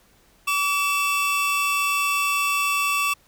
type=tone pair together; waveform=45% pulse; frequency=1147.1 / 2663 Hz; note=D6 / E7; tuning=-41 / +17 cents; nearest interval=octave + minor third; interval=1458 cents; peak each=-23 dBFS; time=0.47-3.14 s; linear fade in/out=10 ms; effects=pink hiss -58 dBFS RMS until 3.27 s